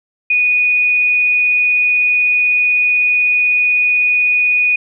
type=tone; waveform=sine; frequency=2471 Hz; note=D#7; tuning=13 cents flat; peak=-10 dBFS; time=0.3-4.76 s; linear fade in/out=5 ms; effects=none